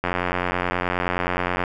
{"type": "click train", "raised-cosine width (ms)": 0.5, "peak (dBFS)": -7, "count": 144, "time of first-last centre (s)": [0.04, 1.638], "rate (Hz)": 89.5, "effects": []}